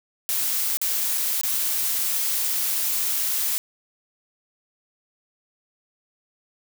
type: noise with dropouts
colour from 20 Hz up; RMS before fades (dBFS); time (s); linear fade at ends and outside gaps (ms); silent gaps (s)
blue; -24; 0.29-3.58; 0; 0.771-0.815 / 1.175-1.179 / 1.412-1.434
effects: none